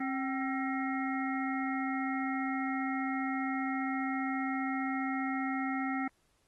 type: harmonic tone with a mistuned harmonic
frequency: 268.5 Hz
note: C4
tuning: 45 cents sharp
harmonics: 1 / 3 / 5 / 7 / 8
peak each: -33 / -38 / -40 / -41 / -42 dBFS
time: 0-6.08 s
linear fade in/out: 5 ms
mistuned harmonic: 3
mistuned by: -75 cents
effects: pink hiss -72 dBFS RMS until 6.47 s + Opus 24 kbps